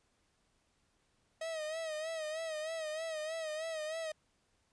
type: tone with vibrato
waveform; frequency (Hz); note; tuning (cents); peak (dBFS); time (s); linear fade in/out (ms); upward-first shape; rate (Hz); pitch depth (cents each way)
45% pulse; 633; D#5; +30; -37; 1.41-4.12; 5; sine; 3.2; 64
effects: pink hiss -75 dBFS RMS until 4.72 s + resampled to 22050 Hz